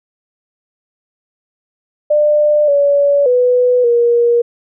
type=tone with pitch steps; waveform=sine; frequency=597 / 569 / 495.7 / 473.9 Hz; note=D5 / C#5 / B4 / A#4; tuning=+28 / +45 / +6 / +28 cents; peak=-8 dBFS; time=2.1-4.42 s; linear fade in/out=10 ms; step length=580 ms; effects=none